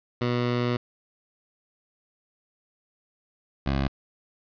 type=tone pair in turn; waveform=15% pulse; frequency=121.8 / 68.36 Hz; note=B2 / C#2; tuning=-24 / -24 cents; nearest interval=minor seventh; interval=1000 cents; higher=first; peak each=-17 dBFS; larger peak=neither; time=0.21-0.77 / 3.66-3.88 s; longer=first; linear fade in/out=5 ms; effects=resampled to 11025 Hz + 9-bit